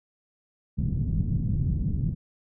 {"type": "low-pass noise", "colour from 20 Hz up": "white", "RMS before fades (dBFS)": -26, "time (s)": [0.77, 2.15], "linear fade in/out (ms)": 20, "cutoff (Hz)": 170, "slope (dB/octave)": 24, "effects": []}